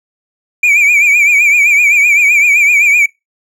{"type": "tone with vibrato", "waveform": "triangle", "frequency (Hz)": 2349, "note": "D7", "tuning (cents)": 0, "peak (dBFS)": -4, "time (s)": [0.63, 3.06], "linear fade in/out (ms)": 5, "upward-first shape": "triangle", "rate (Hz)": 7.8, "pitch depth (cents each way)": 100, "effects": ["noise-tail reverb RT60 0.2 s tail -23 dB re dry"]}